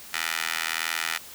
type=tone with high-pass filter; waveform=15% pulse; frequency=81.5 Hz; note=E2; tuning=19 cents flat; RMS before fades=-29 dBFS; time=0.13-1.18 s; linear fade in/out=10 ms; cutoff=1800 Hz; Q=1.5; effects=white hiss -44 dBFS RMS until 1.34 s